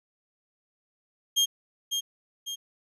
30% pulse tone with echo, 3218 Hz, G7, 45 cents sharp, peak -17 dBFS, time 1.36-1.46 s, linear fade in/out 20 ms, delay 550 ms, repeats 2, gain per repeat -6 dB, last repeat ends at 2.56 s, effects resampled to 32000 Hz

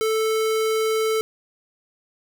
square tone, 440 Hz, A4, in tune, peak -20 dBFS, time 0.01-1.21 s, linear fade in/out 0 ms, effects none

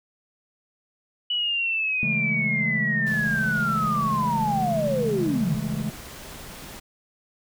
sine linear sweep, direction down, 2960 to 130 Hz, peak -22 dBFS, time 1.3-5.55 s, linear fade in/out 5 ms
triangle chord, A major seventh, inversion first, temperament just, 137.5 / 165 / 206.2 / 220 Hz, C#3 / E3 / G#3 / A3, -14 / +2 / -12 / 0 cents, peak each -29 dBFS, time 2.03-5.9 s, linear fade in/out 0 ms
pink noise, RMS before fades -40 dBFS, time 3.06-6.8 s, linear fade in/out 10 ms
effects none

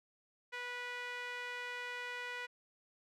sawtooth tone with band-pass filter, 490 Hz, B4, 14 cents flat, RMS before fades -43 dBFS, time 0.52-2.47 s, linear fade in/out 20 ms, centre 2000 Hz, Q 2, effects none

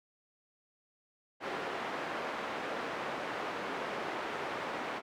pink band-pass noise, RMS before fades -38 dBFS, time 1.4-5.02 s, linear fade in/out 50 ms, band 380 to 2000 Hz, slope 12 dB/octave, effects none

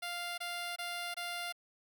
10% pulse tone bursts, 698.5 Hz, F5, in tune, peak -29 dBFS, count 4, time 0.02-1.526 s, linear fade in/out 10 ms, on 360 ms, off 22 ms, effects none

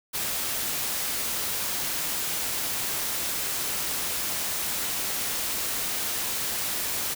white noise, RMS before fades -29 dBFS, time 0.13-7.15 s, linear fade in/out 20 ms, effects none

